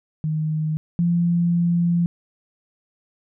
sine tone pair in turn, 155.56 / 171.96 Hz, D#3 / F3, 0 / -27 cents, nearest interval major second, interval 173 cents, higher second, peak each -20 / -16 dBFS, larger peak second, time 0.24-0.77 / 0.99-2.06 s, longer second, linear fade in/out 0 ms, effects none

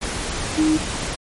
sine tone in noise, 311.1 Hz, D#4, in tune, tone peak -14 dBFS, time 0.57-0.78 s, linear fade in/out 20 ms, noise pink, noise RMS -26 dBFS, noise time 0.01-1.16 s, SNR +9 dB, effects MP3 48 kbps

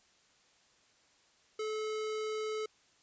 square tone, 432.3 Hz, A4, 31 cents flat, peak -35 dBFS, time 1.59-2.66 s, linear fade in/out 5 ms, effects white hiss -67 dBFS RMS until 3.02 s + resampled to 16000 Hz

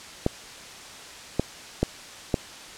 clicks, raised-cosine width 2 ms, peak -7 dBFS, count 4, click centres 0.264 / 1.396 / 1.83 / 2.342 s, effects white hiss -42 dBFS RMS until 2.77 s + low-pass 7000 Hz 12 dB/octave

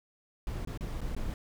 brown noise with dropouts, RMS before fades -35 dBFS, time 0.47-1.34 s, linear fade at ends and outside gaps 1 ms, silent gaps 0.65-0.673 / 0.775-0.808 / 1.007-1.015 / 1.15-1.165 s, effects none

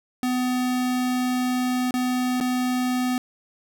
square tone with dropouts, 251.3 Hz, B3, 30 cents sharp, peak -22 dBFS, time 0.23-3.18 s, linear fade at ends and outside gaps 1 ms, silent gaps 1.909-1.94 / 2.402-2.409 s, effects none

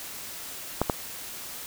clicks, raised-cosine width 1 ms, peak -8 dBFS, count 2, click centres 0.816 / 0.898 s, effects white hiss -39 dBFS RMS until 1.66 s

